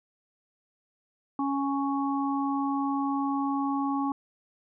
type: harmonic tone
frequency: 277.2 Hz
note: C#4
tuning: in tune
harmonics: 1 / 3 / 4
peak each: -27 / -32 / -33 dBFS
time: 1.39-4.12 s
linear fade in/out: 2 ms
effects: none